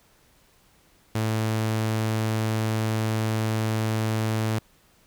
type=tone; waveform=sawtooth; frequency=110 Hz; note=A2; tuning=in tune; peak=-19 dBFS; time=1.15-4.59 s; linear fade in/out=5 ms; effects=pink hiss -60 dBFS RMS until 5.06 s